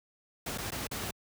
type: noise with dropouts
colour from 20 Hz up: pink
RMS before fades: -36 dBFS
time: 0.46-1.11 s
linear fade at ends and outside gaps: 5 ms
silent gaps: 0.577-0.582 / 0.706-0.719 / 0.871-0.912 s
effects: high-pass 60 Hz 12 dB/octave